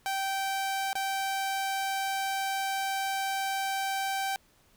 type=tone with dropouts; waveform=sawtooth; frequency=778 Hz; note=G5; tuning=13 cents flat; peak=-25 dBFS; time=0.06-4.36 s; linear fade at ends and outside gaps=0 ms; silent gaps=0.93-0.954 s; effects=pink hiss -64 dBFS RMS until 4.76 s